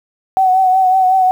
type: tone with vibrato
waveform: sine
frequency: 751 Hz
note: F#5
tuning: 26 cents sharp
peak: -8 dBFS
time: 0.37-1.31 s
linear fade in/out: 0 ms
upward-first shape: triangle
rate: 5.4 Hz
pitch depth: 42 cents each way
effects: 7-bit